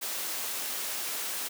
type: high-pass noise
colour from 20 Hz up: white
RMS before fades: -34 dBFS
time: 0.01-1.49 s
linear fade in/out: 20 ms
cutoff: 300 Hz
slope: 12 dB/octave
effects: none